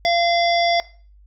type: harmonic tone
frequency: 687 Hz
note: F5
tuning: 29 cents flat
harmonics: 1 / 3 / 5 / 7 / 8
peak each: -17 / -22 / -26 / -26 / -31 dBFS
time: 0.05-0.8 s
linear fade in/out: 0 ms
effects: noise-tail reverb RT60 0.4 s tail -19 dB re dry + added 50 Hz sine -46 dBFS peak until 1.26 s